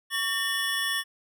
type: tone cluster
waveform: square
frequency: 1127 / 1814 / 2954 / 3403 Hz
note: C#6 / A#6 / F#7 / G#7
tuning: +28 / -48 / -3 / +41 cents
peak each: -37 / -29 / -35 / -32 dBFS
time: 0.1-1.04 s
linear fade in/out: 50 ms
effects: none